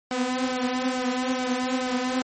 sawtooth tone with flanger, 253.7 Hz, B3, 47 cents sharp, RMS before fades -26 dBFS, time 0.11-2.22 s, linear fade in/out 2 ms, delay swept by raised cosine 1.3 to 6.9 ms, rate 2.3 Hz, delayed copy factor +0.6, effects MP3 32 kbps

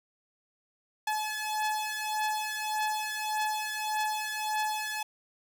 sawtooth beating tone pair, 856 / 857.7 Hz, A5 / A5, -48 / -44 cents, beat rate 1.7 Hz, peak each -28 / -30 dBFS, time 1.07-5.03 s, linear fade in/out 5 ms, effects none

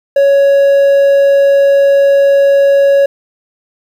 triangle tone, 557 Hz, C#5, 8 cents sharp, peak -3 dBFS, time 0.16-3.06 s, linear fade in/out 5 ms, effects 7-bit

